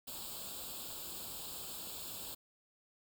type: noise with comb filter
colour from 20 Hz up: white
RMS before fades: -45 dBFS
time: 0.07-2.35 s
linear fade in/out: 10 ms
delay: 0.25 ms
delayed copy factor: +0.85
effects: none